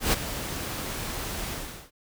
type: noise with ADSR envelope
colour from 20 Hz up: pink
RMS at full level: -21 dBFS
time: 0-1.91 s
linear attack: 130 ms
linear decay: 17 ms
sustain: -12 dB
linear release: 420 ms
effects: none